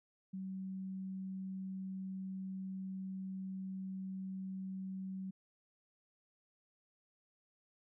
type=tone; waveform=sine; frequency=189.9 Hz; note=F#3; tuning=45 cents sharp; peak=-40 dBFS; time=0.33-5.31 s; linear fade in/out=10 ms; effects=none